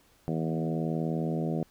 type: harmonic tone with a mistuned harmonic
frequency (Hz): 80.2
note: E2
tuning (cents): -47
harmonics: 2 / 3 / 4 / 5 / 6 / 7 / 8 / 9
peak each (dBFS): -30 / -34 / -36 / -38 / -40 / -41 / -42 / -43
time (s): 0.28-1.63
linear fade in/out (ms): 0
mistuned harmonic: 2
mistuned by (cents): +15
effects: pink hiss -63 dBFS RMS until 1.7 s